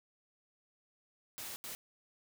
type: noise bursts at uneven times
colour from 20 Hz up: white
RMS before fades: -44 dBFS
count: 2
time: 1.38-1.56 / 1.64-1.75 s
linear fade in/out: 0 ms
effects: none